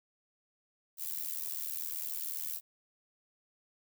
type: noise with amplitude modulation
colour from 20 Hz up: violet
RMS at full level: -34 dBFS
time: 0.97-2.61 s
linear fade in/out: 50 ms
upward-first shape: sine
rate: 80 Hz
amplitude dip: 95%
effects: none